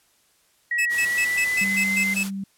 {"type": "tone with pitch glide", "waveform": "sine", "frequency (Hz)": [1913, 2074], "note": ["A#6", "C7"], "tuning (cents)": [44, -16], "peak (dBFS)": -21, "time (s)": [0.71, 2.14], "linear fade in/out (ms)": 5, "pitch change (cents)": 140, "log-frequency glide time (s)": [0.94, 1.97]}
{"type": "tone bursts", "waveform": "45% pulse", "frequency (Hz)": 2600, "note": "E7", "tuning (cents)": -24, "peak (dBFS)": -21, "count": 8, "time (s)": [0.78, 2.236], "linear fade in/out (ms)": 10, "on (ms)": 77, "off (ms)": 120}
{"type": "noise", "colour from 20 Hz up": "white", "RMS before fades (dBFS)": -33, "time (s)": [0.89, 2.31], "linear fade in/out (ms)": 50}
{"type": "tone", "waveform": "sine", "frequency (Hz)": 195.4, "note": "G3", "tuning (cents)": -5, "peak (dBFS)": -27, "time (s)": [1.61, 2.44], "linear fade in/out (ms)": 5}
{"effects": ["white hiss -62 dBFS RMS until 2.57 s", "low-pass 12000 Hz 12 dB/octave"]}